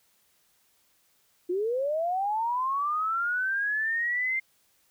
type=linear sweep; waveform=sine; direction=up; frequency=342.9 to 2105 Hz; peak=-25 dBFS; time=1.49-4.4 s; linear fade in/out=10 ms; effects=white hiss -67 dBFS RMS until 4.9 s

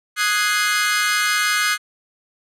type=chord; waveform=sawtooth; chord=Ab dominant seventh; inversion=second; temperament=equal; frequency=1244.5 / 1480 / 1661.2 / 2093 Hz; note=Eb6 / Gb6 / Ab6 / C7; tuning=0 / 0 / 0 / 0 cents; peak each=-19 dBFS; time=0.16-1.78 s; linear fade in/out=50 ms; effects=low-pass 12000 Hz 12 dB/octave

